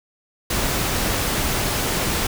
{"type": "noise", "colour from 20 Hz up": "pink", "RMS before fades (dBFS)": -22, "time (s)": [0.5, 2.27], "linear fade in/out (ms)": 5, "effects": []}